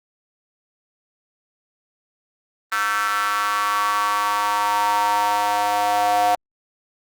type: tone with high-pass filter sweep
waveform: square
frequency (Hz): 103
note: G#2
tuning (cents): -14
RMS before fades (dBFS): -20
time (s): 2.72-6.35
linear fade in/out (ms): 0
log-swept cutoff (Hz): 1400 to 720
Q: 5.8
effects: Opus 24 kbps